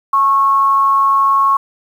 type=tone with amplitude modulation; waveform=sine; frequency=1097 Hz; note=C#6; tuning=18 cents flat; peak=-7 dBFS; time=0.13-1.57 s; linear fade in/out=5 ms; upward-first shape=sine; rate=233 Hz; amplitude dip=40%; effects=7-bit